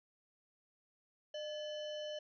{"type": "harmonic tone with a mistuned harmonic", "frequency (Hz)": 604, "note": "D5", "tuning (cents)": 48, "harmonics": [1, 3, 5, 7, 9, 10], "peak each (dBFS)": [-41, -56, -48, -62, -62, -63], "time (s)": [1.34, 2.19], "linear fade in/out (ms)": 5, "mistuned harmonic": 3, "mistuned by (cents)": -93, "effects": []}